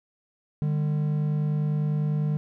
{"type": "tone pair together", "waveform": "triangle", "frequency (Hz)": [149.99, 200], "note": ["D3", "G3"], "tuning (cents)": [37, 35], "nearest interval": "perfect fourth", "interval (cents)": 498, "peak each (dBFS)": [-21, -30], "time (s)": [0.62, 2.37], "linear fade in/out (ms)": 0, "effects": []}